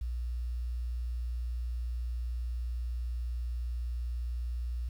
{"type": "tone", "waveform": "sine", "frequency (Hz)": 59.9, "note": "A#1", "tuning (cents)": 48, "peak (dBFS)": -31, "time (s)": [0.01, 4.89], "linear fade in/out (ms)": 5, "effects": ["tanh soft clip ceiling -27 dBFS", "10-bit"]}